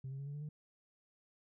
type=tone with pitch steps; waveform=sine; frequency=132.5 / 135.99 / 139.57 / 143.25 / 147.02 / 150.89 Hz; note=C3 / C#3 / C#3 / D3 / D3 / D3; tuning=+22 / -33 / +12 / -43 / +2 / +47 cents; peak=-39 dBFS; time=0.04-0.49 s; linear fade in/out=5 ms; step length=75 ms; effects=tanh soft clip ceiling -39 dBFS